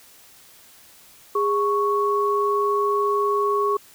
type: tone pair together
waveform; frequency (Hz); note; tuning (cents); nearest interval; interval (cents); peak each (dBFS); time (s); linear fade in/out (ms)
sine; 409.8 / 1108.7; G#4 / C#6; -23 / 0; octave + perfect fourth; 1723; -21; 1.35-3.77; 5
effects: white hiss -50 dBFS RMS until 3.94 s